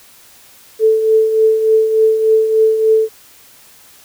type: tone with tremolo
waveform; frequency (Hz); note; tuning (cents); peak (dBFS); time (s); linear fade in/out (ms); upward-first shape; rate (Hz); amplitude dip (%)
sine; 440; A4; 0; -6; 0.79-3.09; 50; triangle; 3.4; 60
effects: white hiss -44 dBFS RMS until 4.04 s